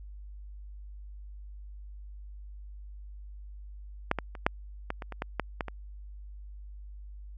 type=clicks; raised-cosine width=0.5 ms; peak=-9 / -15 / -27 / -7 / -16 / -23 / -24 / -16 / -12 / -15 / -22 dBFS; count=11; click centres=4.114 / 4.187 / 4.352 / 4.465 / 4.904 / 5.022 / 5.123 / 5.221 / 5.397 / 5.608 / 5.683 s; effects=added 50 Hz sine -42 dBFS peak until 7.37 s